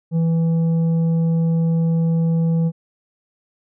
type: tone with tanh clipping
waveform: sine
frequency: 164.81 Hz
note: E3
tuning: in tune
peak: -16 dBFS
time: 0.11-2.72 s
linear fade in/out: 50 ms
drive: 6 dB
effects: none